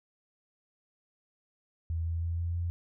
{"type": "tone with pitch steps", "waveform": "sine", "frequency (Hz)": [82.41, 83.32, 84.24, 85.17, 86.11], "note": ["E2", "E2", "E2", "F2", "F2"], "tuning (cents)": [0, 19, 38, -43, -24], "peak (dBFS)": -29, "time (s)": [1.9, 2.7], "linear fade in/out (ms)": 0, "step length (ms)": 160, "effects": []}